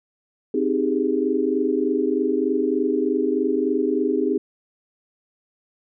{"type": "chord", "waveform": "sine", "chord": "Ab major seventh", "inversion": "first", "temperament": "equal", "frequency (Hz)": [261.6, 311.1, 392, 415.3], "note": ["C4", "Eb4", "G4", "Ab4"], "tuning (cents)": [0, 0, 0, 0], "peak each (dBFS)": -24, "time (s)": [0.54, 4.38], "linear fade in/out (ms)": 5, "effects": []}